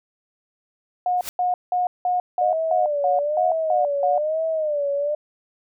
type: tone bursts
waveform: sine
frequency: 722 Hz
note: F#5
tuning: 43 cents flat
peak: -18 dBFS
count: 10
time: 1.06-4.18 s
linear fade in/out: 2 ms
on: 150 ms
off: 180 ms
type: noise with exponential growth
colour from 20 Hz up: white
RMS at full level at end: -26 dBFS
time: 1.17-1.29 s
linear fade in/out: 0 ms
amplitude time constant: 25 ms
type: tone with vibrato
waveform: sine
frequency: 604 Hz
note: D5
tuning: 48 cents sharp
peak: -20 dBFS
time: 2.41-5.15 s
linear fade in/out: 5 ms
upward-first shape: sine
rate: 1.1 Hz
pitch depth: 120 cents each way
effects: none